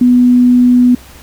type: tone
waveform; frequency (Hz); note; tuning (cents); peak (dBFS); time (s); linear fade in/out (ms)
sine; 246.9; B3; 0; -4; 0.01-0.95; 5
effects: added 66 Hz sine -38 dBFS peak until 1.22 s + pink hiss -38 dBFS RMS until 1.22 s